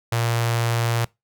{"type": "tone with notch filter", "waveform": "sawtooth", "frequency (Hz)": 116.54, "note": "A#2", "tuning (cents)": 0, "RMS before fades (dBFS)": -22, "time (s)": [0.12, 1.05], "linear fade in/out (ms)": 5, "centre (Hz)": 250, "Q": 0.69, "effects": ["noise-tail reverb RT60 0.2 s tail -23 dB re dry"]}